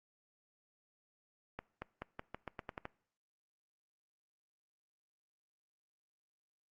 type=accelerating click train; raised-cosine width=0.5 ms; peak=-26 dBFS; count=10; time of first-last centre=1.59-2.854 s; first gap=230 ms; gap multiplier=0.87; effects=noise-tail reverb RT60 0.6 s tail -22 dB re dry + Opus 48 kbps